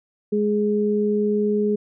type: tone pair together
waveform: sine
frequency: 208.8 / 417.6 Hz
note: G#3 / G#4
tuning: +10 / +10 cents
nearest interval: octave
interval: 1200 cents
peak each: -21 / -20 dBFS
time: 0.32-1.76 s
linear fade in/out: 10 ms
effects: none